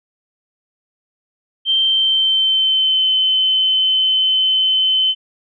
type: tone with pitch glide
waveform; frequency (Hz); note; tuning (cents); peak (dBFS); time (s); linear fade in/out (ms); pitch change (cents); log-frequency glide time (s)
sine; 3136 to 3059; G7 to G7; 0 to -43; -12; 1.65-5.15; 50; -43; 1.77-3.06
effects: none